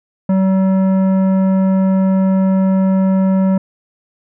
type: tone with tanh clipping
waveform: sine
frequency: 190.4 Hz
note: F#3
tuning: 50 cents sharp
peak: -12 dBFS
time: 0.29-3.58 s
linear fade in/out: 5 ms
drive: 12 dB
effects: none